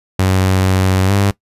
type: tone with pitch glide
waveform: sawtooth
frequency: 94.2 to 99.8 Hz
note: F#2 to G2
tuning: +32 to +32 cents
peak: -7 dBFS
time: 0.19-1.31 s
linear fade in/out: 5 ms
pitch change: +100 cents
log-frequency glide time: 1.06-1.12 s
effects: noise-tail reverb RT60 0.1 s tail -19 dB re dry + resampled to 32000 Hz